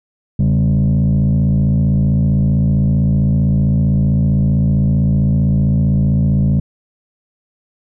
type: tone with frequency modulation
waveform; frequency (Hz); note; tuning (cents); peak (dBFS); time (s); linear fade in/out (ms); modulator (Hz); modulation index
sine; 140; C#3; +18; -8; 0.39-6.6; 5; 55.5; 1.2
effects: tanh soft clip ceiling -9 dBFS